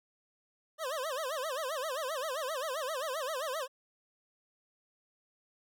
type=tone with vibrato; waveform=25% pulse; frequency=573 Hz; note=D5; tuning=43 cents flat; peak=-30 dBFS; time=0.78-3.68 s; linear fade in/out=50 ms; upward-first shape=sine; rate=7.6 Hz; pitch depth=230 cents each way; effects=none